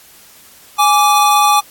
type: tone pair together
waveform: square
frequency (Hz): 830.6 / 1166.5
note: G#5 / D6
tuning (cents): 0 / -12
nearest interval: tritone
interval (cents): 588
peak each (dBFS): -12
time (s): 0.78-1.61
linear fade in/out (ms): 20
effects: white hiss -43 dBFS RMS until 1.7 s + AAC 64 kbps